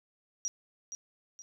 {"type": "tone with echo", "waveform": "sine", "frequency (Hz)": 5750, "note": "F8", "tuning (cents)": 50, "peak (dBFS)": -30, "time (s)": [0.45, 0.48], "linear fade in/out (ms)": 0, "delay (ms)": 470, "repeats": 2, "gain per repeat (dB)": -8, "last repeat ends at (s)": 1.42, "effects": []}